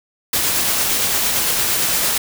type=noise with tremolo; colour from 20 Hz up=white; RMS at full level=-17 dBFS; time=0.33-2.18 s; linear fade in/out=5 ms; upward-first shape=triangle; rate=8.8 Hz; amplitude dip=25%; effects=none